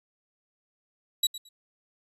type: tone with echo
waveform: sawtooth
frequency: 3902 Hz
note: B7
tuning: 22 cents flat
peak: -18 dBFS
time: 1.23-1.27 s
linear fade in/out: 5 ms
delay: 110 ms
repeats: 2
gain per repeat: -15 dB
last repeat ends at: 1.49 s
effects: resampled to 32000 Hz